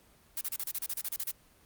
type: noise bursts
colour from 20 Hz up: blue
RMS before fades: -34 dBFS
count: 13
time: 0.37-1.311 s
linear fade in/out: 2 ms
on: 41 ms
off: 34 ms
effects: pink hiss -62 dBFS RMS until 1.65 s + Opus 24 kbps